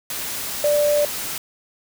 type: tone in noise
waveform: sine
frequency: 588 Hz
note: D5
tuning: 2 cents sharp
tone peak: -15 dBFS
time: 0.64-1.05 s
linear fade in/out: 2 ms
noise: white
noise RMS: -28 dBFS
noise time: 0.1-1.38 s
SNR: +10 dB
effects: none